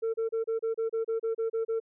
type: tone bursts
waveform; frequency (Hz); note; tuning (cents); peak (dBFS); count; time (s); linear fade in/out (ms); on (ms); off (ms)
sine; 451.2; A4; +44; -24; 12; 0.02-1.801; 20; 120; 31
effects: tanh soft clip ceiling -25 dBFS